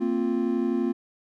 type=chord; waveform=triangle; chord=Bb suspended second; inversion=none; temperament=equal with one note detuned; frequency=229.7 / 261.6 / 349.2 Hz; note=Bb3 / C4 / F4; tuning=-25 / 0 / 0 cents; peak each=-25 dBFS; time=0-0.93 s; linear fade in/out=20 ms; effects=none